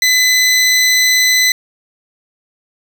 20% pulse tone, 2011 Hz, B6, 31 cents sharp, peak -4 dBFS, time 0.02-1.52 s, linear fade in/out 2 ms, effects none

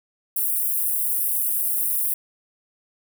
white high-pass noise, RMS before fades -23 dBFS, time 0.36-2.14 s, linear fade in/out 5 ms, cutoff 9500 Hz, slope 48 dB/octave, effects none

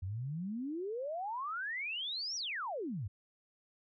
sine exponential two-way sweep, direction up then down, 87.31 to 5860 to 87.31 Hz, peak -36 dBFS, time 0.02-3.08 s, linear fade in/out 10 ms, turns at 2.36 s, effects none

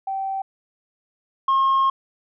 sine tone pair in turn, 775 / 1075.9 Hz, G5 / C6, -20 / +48 cents, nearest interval tritone, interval 568 cents, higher second, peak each -23 / -13 dBFS, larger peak second, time 0.07-0.42 / 1.48-1.9 s, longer second, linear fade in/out 5 ms, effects tanh soft clip ceiling -14 dBFS

